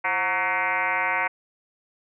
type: tone with frequency modulation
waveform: sine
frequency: 1512 Hz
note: F#6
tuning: 37 cents sharp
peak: -21 dBFS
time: 0.04-1.28 s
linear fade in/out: 10 ms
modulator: 196 Hz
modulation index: 4.2
effects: none